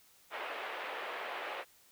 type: band-pass noise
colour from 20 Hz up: pink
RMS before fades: -41 dBFS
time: 0.3-1.65 s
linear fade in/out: 50 ms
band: 480 to 2900 Hz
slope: 24 dB/octave
effects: white hiss -64 dBFS RMS until 1.91 s